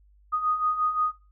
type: beating tone pair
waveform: sine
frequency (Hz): 1238 / 1243.7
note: D#6 / D#6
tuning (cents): -9 / -1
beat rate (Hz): 5.7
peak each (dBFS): -30 / -24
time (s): 0.32-1.12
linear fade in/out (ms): 20
effects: noise-tail reverb RT60 0.3 s tail -18 dB re dry + added 50 Hz sine -55 dBFS peak until 1.31 s